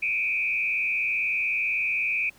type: tone with frequency modulation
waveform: sine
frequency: 2429 Hz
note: D#7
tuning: 42 cents flat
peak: -23 dBFS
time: 0.02-2.3 s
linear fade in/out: 10 ms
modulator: 80 Hz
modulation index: 1.7
effects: pink hiss -56 dBFS RMS until 2.38 s

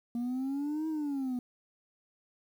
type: exponential two-way sweep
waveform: sine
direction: up then down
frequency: 234.9 to 320.1 to 243.5 Hz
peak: -28 dBFS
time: 0.15-1.39 s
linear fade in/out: 2 ms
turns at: 0.88 s
effects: tanh soft clip ceiling -30 dBFS + 10-bit

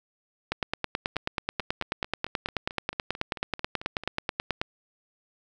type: two click trains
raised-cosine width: 0.3 ms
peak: -10 / -22 dBFS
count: 39 / 14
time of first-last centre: 0.52-4.615 / 1.16-4.036 s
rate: 9.28 / 4.52 Hz
effects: none

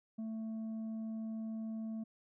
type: tone with tanh clipping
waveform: sine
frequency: 221.7 Hz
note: A3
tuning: 13 cents sharp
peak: -39 dBFS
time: 0.18-2.04 s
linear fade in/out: 10 ms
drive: 4 dB
effects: none

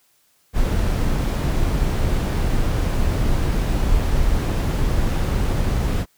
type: noise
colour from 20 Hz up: brown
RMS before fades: -19 dBFS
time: 0.53-6.06 s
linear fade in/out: 50 ms
effects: white hiss -61 dBFS RMS until 6.17 s

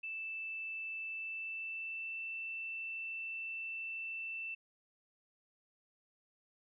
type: tone with pitch glide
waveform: sine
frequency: 2644 to 2667 Hz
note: E7 to E7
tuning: +5 to +20 cents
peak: -39 dBFS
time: 0.03-4.55 s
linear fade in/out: 10 ms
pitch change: +15 cents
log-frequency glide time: 1.07-2.21 s
effects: none

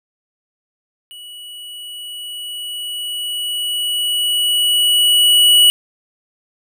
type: tone with level ramp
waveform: square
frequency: 2936 Hz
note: F#7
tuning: 14 cents flat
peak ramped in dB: -34 to -7 dBFS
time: 1.11-5.7 s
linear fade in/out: 0 ms
effects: none

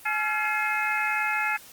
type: harmonic tone with a mistuned harmonic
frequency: 425.8 Hz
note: G#4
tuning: 43 cents sharp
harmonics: 2 / 3 / 4 / 5 / 6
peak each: -30 / -30 / -30 / -30 / -30 dBFS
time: 0.05-1.57 s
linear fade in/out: 10 ms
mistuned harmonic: 3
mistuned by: +130 cents
effects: white hiss -48 dBFS RMS until 1.72 s + Opus 24 kbps

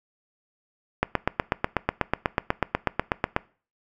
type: click train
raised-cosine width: 0.5 ms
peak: -5 dBFS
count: 20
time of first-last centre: 1.03-3.364 s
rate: 8.14 Hz
effects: noise-tail reverb RT60 0.4 s tail -22 dB re dry

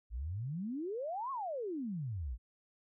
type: exponential two-way sweep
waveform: sine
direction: up then down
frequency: 51.91 to 1122 to 51.91 Hz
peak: -36 dBFS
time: 0.1-2.38 s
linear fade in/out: 50 ms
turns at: 1.31 s
effects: none

